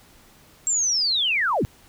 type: linear sweep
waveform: sine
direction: down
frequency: 7590 to 61.74 Hz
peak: -19 dBFS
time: 0.67-1.65 s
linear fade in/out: 0 ms
effects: pink hiss -53 dBFS RMS until 1.88 s